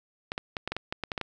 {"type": "clicks", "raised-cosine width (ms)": 0.3, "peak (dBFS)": -15, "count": 11, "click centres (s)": [0.319, 0.379, 0.568, 0.676, 0.72, 0.766, 0.925, 1.037, 1.118, 1.178, 1.213], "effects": []}